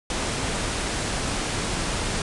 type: low-pass noise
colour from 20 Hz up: pink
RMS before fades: -27 dBFS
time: 0.1-2.22 s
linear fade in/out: 2 ms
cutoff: 10000 Hz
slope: 96 dB/octave
effects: none